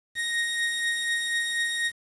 30% pulse beating tone pair, 1864.7 / 1868.8 Hz, A#6 / A#6, 0 / +4 cents, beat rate 4.1 Hz, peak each -31 / -23 dBFS, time 0.15-1.92 s, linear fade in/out 50 ms, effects resampled to 24000 Hz + 8-bit

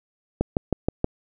click train, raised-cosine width 2 ms, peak -7 dBFS, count 5, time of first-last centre 0.41-1.044 s, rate 6.31 Hz, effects none

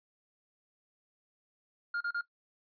triangle tone bursts, 1412 Hz, F6, 19 cents sharp, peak -29 dBFS, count 3, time 1.94-2.211 s, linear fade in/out 5 ms, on 67 ms, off 35 ms, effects noise-tail reverb RT60 0.1 s tail -18 dB re dry + resampled to 11025 Hz

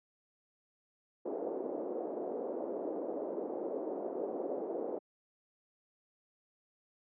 pink band-pass noise, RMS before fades -38 dBFS, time 1.25-4.99 s, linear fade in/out 10 ms, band 320 to 590 Hz, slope 24 dB/octave, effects high-pass 200 Hz 12 dB/octave

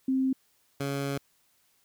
sine / 15% pulse tone pair in turn, 263.3 / 139.48 Hz, C4 / C#3, +11 / +11 cents, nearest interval major seventh, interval 1100 cents, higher first, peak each -23 dBFS, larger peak neither, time 0.08-0.33 / 0.8-1.18 s, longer second, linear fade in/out 5 ms, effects white hiss -68 dBFS RMS until 1.84 s

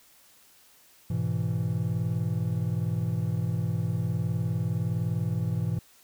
triangle chord, E major, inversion first, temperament equal, 103.83 / 123.47 / 164.81 Hz, G#2 / B2 / E3, 0 / 0 / 0 cents, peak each -28 dBFS, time 1.1-5.79 s, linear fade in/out 5 ms, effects white hiss -58 dBFS RMS until 6.03 s

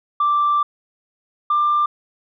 sine tone pair in turn, 1174.7 / 1189 Hz, D6 / D6, 0 / +21 cents, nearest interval unison, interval 21 cents, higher second, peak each -13 dBFS, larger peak neither, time 0.2-0.63 / 1.5-1.86 s, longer first, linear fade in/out 5 ms, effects tanh soft clip ceiling -11 dBFS

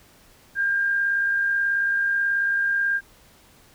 sine tone with amplitude modulation, 1603 Hz, G6, 38 cents sharp, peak -18 dBFS, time 0.55-3.01 s, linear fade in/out 50 ms, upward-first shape sine, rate 58.4 Hz, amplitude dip 30%, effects pink hiss -54 dBFS RMS until 3.74 s

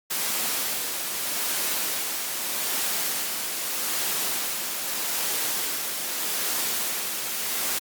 white noise with tremolo, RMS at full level -26 dBFS, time 0.1-7.79 s, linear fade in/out 10 ms, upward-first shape sine, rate 0.81 Hz, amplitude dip 35%, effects high-pass 200 Hz 12 dB/octave + Opus 48 kbps

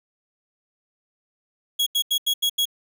40% pulse tone bursts, 3322 Hz, G#7, in tune, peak -18 dBFS, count 6, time 1.79-2.655 s, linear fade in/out 10 ms, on 75 ms, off 83 ms, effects none

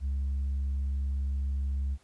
sine tone with tanh clipping, 68.5 Hz, C#2, 20 cents flat, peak -28 dBFS, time 0-1.98 s, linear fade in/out 50 ms, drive 1 dB, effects pink hiss -65 dBFS RMS until 2.03 s + resampled to 24000 Hz

